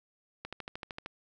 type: click train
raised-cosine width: 0.3 ms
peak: -23 dBFS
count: 9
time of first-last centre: 0.45-1.061 s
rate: 13.1 Hz
effects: none